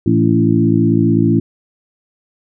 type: harmonic tone with a mistuned harmonic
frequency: 55.8 Hz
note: A1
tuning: 25 cents sharp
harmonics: 2 / 3 / 4 / 5 / 6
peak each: -16 / -16 / -16 / -16 / -16 dBFS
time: 0.06-1.4 s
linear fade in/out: 5 ms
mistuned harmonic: 5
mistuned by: +27 cents
effects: none